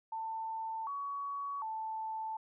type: tone with pitch steps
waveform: sine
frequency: 892 / 1125 / 881 Hz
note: A5 / C#6 / A5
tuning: +23 / +25 / +2 cents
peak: -36 dBFS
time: 0.12-2.37 s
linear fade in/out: 5 ms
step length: 750 ms
effects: none